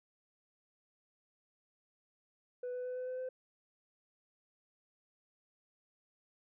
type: tone with pitch steps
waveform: sine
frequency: 495.4 / 498.8 / 502.3 / 505.8 / 509.3 / 512.9 Hz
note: B4 / B4 / B4 / B4 / C5 / C5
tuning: +5 / +17 / +29 / +41 / -47 / -35 cents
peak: -35 dBFS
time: 2.63-3.29 s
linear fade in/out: 5 ms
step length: 110 ms
effects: tanh soft clip ceiling -36 dBFS